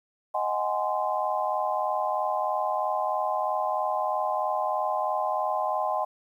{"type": "chord", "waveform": "sine", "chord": "Ab dominant seventh", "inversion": "second", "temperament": "just", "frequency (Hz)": [623, 747.5, 830.6, 1038.3], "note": ["Eb5", "Gb5", "Ab5", "C6"], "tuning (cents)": [2, 17, 0, -14], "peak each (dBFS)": -30, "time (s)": [0.34, 6.05], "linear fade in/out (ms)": 10, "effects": ["10-bit"]}